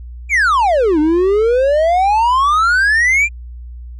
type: exponential two-way sweep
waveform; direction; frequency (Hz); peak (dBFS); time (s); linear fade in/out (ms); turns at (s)
triangle; down then up; 2431 to 296.8 to 2431; -8; 0.29-3.29; 50; 0.99
effects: added 60 Hz sine -28 dBFS peak until 3.99 s + resampled to 24000 Hz